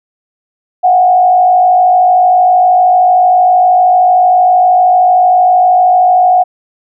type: tone with frequency modulation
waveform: sine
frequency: 730 Hz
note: F#5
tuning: 24 cents flat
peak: -4 dBFS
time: 0.83-6.44 s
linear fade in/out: 20 ms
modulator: 53 Hz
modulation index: 0.52
effects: none